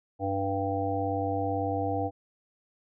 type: harmonic tone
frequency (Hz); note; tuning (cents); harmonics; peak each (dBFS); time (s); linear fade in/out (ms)
98; G2; 0; 1 / 3 / 5 / 7 / 8; -33 / -33 / -33 / -33 / -33; 0.19-2.11; 50
effects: none